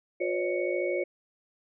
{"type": "tone cluster", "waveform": "sine", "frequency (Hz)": [358.5, 506, 559, 614, 2225], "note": ["F4", "B4", "C#5", "D#5", "C#7"], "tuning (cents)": [45, 42, 14, -23, 6], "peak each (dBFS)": [-30, -34, -31, -38, -36], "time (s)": [0.2, 1.04], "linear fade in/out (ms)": 10, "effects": []}